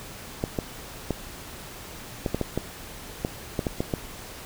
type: clicks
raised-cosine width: 2 ms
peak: -11 dBFS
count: 12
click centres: 0.439 / 0.588 / 1.107 / 2.262 / 2.346 / 2.413 / 2.576 / 3.249 / 3.592 / 3.668 / 3.805 / 3.938 s
effects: pink hiss -41 dBFS RMS until 4.45 s